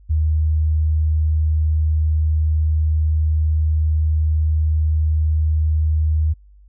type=tone; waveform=sine; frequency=77.78 Hz; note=D#2; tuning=in tune; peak=-14 dBFS; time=0.09-6.34 s; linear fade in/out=20 ms; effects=added 50 Hz sine -44 dBFS peak until 6.68 s